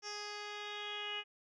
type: tone with low-pass filter sweep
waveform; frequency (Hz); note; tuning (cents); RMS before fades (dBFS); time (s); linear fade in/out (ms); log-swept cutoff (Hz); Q
10% pulse; 415.3; G#4; 0; -43; 0.02-1.24; 50; 5500 to 2800; 8.2
effects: none